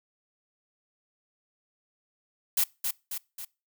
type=noise with echo; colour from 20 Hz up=blue; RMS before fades=-24 dBFS; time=2.57-2.64 s; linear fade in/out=5 ms; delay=270 ms; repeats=3; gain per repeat=-5 dB; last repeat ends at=3.45 s; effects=noise-tail reverb RT60 0.3 s tail -24 dB re dry